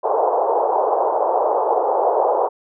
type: band-pass noise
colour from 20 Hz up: white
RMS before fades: -18 dBFS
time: 0.03-2.49 s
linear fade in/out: 20 ms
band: 410 to 940 Hz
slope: 48 dB/octave
effects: none